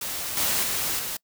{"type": "noise with level steps", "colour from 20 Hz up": "white", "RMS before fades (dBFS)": [-31, -24, -27, -31], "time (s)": [0.01, 1.17], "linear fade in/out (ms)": 5, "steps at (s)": [0.37, 0.63, 0.99], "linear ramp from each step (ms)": 2, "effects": ["noise-tail reverb RT60 0.1 s tail -25 dB re dry"]}